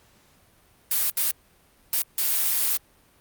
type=noise bursts at uneven times; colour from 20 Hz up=blue; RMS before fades=-23 dBFS; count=4; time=0.91-1.1 / 1.17-1.31 / 1.93-2.02 / 2.18-2.77 s; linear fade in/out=2 ms; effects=pink hiss -59 dBFS RMS until 3.2 s + Opus 48 kbps